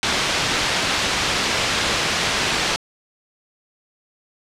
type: low-pass noise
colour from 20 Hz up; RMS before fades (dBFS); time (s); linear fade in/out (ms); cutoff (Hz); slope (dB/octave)
white; -21; 0.03-2.76; 0; 4300; 12
effects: low-pass 9000 Hz 12 dB/octave